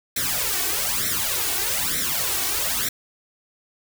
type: noise with flanger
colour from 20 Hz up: white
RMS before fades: -24 dBFS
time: 0.16-2.89 s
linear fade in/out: 5 ms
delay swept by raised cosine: 0.52 to 2.72 ms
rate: 1.1 Hz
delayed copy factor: +0.9
effects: none